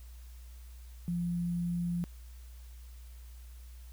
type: tone with sample-and-hold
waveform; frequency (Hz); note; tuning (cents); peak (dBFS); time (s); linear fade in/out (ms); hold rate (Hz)
sine; 173.7; F3; -9; -30; 1.08-2.04; 0; 11025
effects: added 60 Hz sine -46 dBFS peak until 3.92 s + white hiss -62 dBFS RMS until 3.92 s